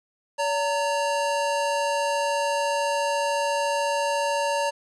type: tone pair together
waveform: square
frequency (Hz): 570.2 / 919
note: C#5 / A#5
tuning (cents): +49 / -25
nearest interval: minor sixth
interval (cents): 826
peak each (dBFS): -26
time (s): 0.38-4.71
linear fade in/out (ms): 20
effects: resampled to 22050 Hz + 9-bit